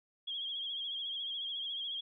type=tone with vibrato; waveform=sine; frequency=3266 Hz; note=G#7; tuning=30 cents flat; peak=-36 dBFS; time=0.27-2.01 s; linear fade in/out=10 ms; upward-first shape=sine; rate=14 Hz; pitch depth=55 cents each way; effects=none